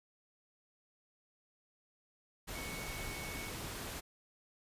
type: tone in noise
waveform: sine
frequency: 2217 Hz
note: C#7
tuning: in tune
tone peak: -47 dBFS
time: 2.54-3.51 s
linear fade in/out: 20 ms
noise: pink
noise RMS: -43 dBFS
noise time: 2.47-4.01 s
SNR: -7 dB
effects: resampled to 32000 Hz